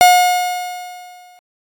45% pulse tone with exponential decay, 720 Hz, F#5, 47 cents flat, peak -4 dBFS, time 0.01-1.39 s, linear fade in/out 0 ms, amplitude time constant 300 ms, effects AAC 64 kbps

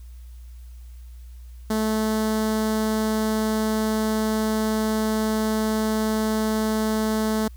sawtooth tone with notch filter, 217.8 Hz, A3, 17 cents flat, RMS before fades -23 dBFS, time 1.7-7.48 s, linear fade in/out 5 ms, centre 2500 Hz, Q 1.4, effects added 60 Hz sine -38 dBFS peak until 7.56 s + white hiss -60 dBFS RMS until 7.56 s

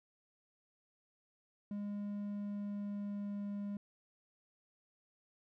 triangle tone with pitch glide, 204.5 to 202.9 Hz, G#3 to G#3, -26 to -40 cents, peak -36 dBFS, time 1.71-3.77 s, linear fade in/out 2 ms, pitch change -14 cents, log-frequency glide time 2.24-3.5 s, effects none

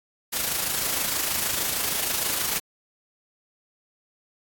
white noise with amplitude modulation, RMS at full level -24 dBFS, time 0.32-2.6 s, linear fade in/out 20 ms, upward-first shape sine, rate 26.4 Hz, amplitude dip 45%, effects AAC 64 kbps

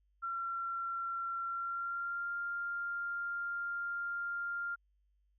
sine tone with pitch glide, 1365 to 1396.9 Hz, F6 to F6, -40 to 0 cents, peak -35 dBFS, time 0.22-4.76 s, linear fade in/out 20 ms, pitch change +40 cents, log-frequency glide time 1.44-2.33 s, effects added 50 Hz sine -70 dBFS peak until 5.38 s

